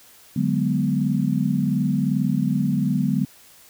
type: chord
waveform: sine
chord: G# half-diminished seventh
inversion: second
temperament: equal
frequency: 146.83 / 185 / 207.7 / 246.9 Hz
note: D3 / F#3 / G#3 / B3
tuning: 0 / 0 / 0 / 0 cents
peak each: -24 dBFS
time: 0.36-3.25 s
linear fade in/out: 5 ms
effects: white hiss -50 dBFS RMS until 3.69 s